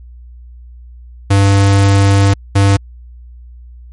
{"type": "tone bursts at uneven times", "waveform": "square", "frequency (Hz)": 99, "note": "G2", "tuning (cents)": 18, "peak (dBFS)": -7, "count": 2, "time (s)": [[1.3, 2.34], [2.55, 2.77]], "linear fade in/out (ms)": 10, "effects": ["added 60 Hz sine -32 dBFS peak until 3.92 s", "MP3 48 kbps"]}